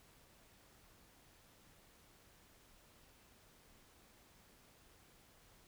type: silence
effects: pink hiss -66 dBFS RMS until 5.67 s